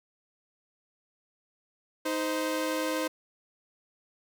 sawtooth tone pair together, 313.2 / 518 Hz, D#4 / C5, +11 / -17 cents, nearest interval major sixth, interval 872 cents, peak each -27 dBFS, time 2.05-3.08 s, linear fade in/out 10 ms, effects none

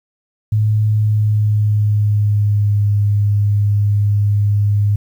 sine tone with pitch glide, 107.1 to 102.8 Hz, A2 to G#2, -46 to -17 cents, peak -11 dBFS, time 0.52-4.96 s, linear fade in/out 5 ms, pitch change -71 cents, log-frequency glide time 0.87-2.83 s, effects 8-bit

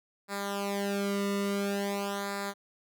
sawtooth tone with flanger, 200.1 Hz, G3, 36 cents sharp, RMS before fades -32 dBFS, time 0.28-2.54 s, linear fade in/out 50 ms, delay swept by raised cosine 0.33 to 1.25 ms, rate 0.48 Hz, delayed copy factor -0.85, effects none

